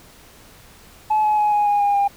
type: tone with pitch steps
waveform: sine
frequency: 858 / 848.6 / 839.4 / 830.2 / 821.1 / 812.2 / 803.3 Hz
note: A5 / G#5 / G#5 / G#5 / G#5 / G#5 / G5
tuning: -44 / +37 / +18 / -1 / -20 / -39 / +42 cents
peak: -13 dBFS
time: 1.1-2.08 s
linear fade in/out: 10 ms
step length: 140 ms
effects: tanh soft clip ceiling -12 dBFS + pink hiss -47 dBFS RMS until 2.16 s